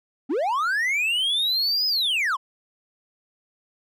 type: linear two-way sweep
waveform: triangle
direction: up then down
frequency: 233.1 to 5100 to 955 Hz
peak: -19 dBFS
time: 0.29-2.37 s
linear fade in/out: 20 ms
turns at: 1.87 s
effects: none